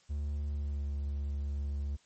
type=tone with pitch glide; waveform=triangle; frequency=72.9 to 71.15 Hz; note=D2 to C#2; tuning=-12 to +46 cents; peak=-30 dBFS; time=0.09-1.97 s; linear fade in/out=20 ms; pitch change=-42 cents; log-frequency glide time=0.49-0.85 s; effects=white hiss -66 dBFS RMS until 2.05 s + MP3 32 kbps